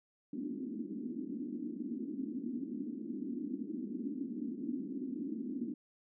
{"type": "band-pass noise", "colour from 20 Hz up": "white", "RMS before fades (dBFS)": -40, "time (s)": [0.33, 5.74], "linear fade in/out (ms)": 5, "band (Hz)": [220, 300], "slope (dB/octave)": 48, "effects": []}